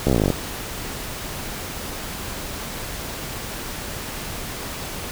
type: slowing click train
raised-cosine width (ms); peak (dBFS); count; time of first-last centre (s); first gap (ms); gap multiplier
2; -5; 14; 0.07-0.303; 14; 1.04
effects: pink hiss -31 dBFS RMS until 5.11 s